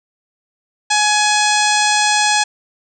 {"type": "harmonic tone", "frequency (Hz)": 841, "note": "G#5", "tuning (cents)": 22, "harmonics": [1, 2, 3, 4, 5, 6, 7, 8, 9, 10], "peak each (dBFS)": [-16, -19, -21, -22, -23, -24, -24, -25, -26, -26], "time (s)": [0.9, 2.44], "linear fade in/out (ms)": 10, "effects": []}